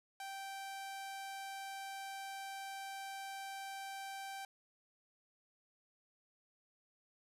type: tone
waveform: sawtooth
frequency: 781 Hz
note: G5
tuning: 7 cents flat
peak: -40 dBFS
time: 0.2-4.45 s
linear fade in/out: 2 ms
effects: resampled to 32000 Hz + 12-bit